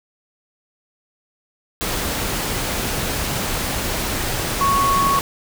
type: tone in noise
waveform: sine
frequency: 1108.7 Hz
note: C#6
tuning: in tune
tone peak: -15 dBFS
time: 4.61-5.19 s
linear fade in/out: 0 ms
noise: pink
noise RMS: -23 dBFS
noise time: 1.81-5.21 s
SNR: +5 dB
effects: none